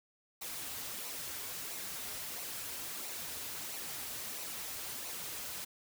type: noise with flanger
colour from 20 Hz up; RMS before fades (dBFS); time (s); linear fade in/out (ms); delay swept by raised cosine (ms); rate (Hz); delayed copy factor
white; -42; 0.41-5.65; 10; 0.59 to 6.09; 1.5; -0.5
effects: none